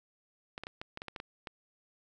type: clicks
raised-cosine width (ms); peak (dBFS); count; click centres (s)
0.3; -24; 10; 0.579 / 0.636 / 0.669 / 0.815 / 0.974 / 1.019 / 1.083 / 1.162 / 1.201 / 1.472
effects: none